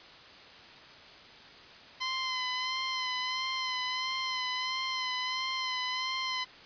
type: tone with vibrato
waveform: 10% pulse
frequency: 1027 Hz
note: C6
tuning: 33 cents flat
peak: -22 dBFS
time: 2-6.45 s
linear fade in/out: 20 ms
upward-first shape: sine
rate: 1.5 Hz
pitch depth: 34 cents each way
effects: white hiss -51 dBFS RMS until 6.65 s + resampled to 11025 Hz